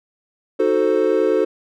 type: chord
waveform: triangle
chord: D# diminished seventh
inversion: none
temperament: equal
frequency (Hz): 311.1 / 370 / 440 / 523.3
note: D#4 / F#4 / A4 / C5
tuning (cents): 0 / 0 / 0 / 0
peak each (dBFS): -21 / -18 / -16 / -19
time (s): 0.59-1.45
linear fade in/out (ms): 10
effects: none